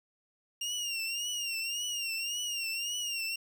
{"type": "tone with vibrato", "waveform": "25% pulse", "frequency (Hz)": 2804, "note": "F7", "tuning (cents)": 6, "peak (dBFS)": -29, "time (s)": [0.61, 3.36], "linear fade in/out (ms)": 5, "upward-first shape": "triangle", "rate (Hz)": 1.8, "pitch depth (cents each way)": 100, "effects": ["10-bit"]}